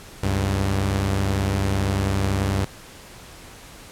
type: tone pair together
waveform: sawtooth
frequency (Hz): 69.22 / 98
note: C#2 / G2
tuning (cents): -2 / 0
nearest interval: tritone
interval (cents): 602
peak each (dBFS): -22 / -17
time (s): 0.23-2.65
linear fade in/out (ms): 5
effects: pink hiss -43 dBFS RMS until 3.91 s + low-pass 12000 Hz 12 dB/octave